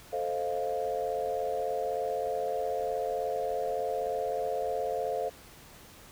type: chord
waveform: sine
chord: F dominant seventh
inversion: first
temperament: equal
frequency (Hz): 440 / 523.3 / 622.3 / 698.5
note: A4 / C5 / Eb5 / F5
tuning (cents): 0 / 0 / 0 / 0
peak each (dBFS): -34 / -33 / -37 / -33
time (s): 0.12-5.3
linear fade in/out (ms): 20
effects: tanh soft clip ceiling -19 dBFS + pink hiss -52 dBFS RMS until 6.11 s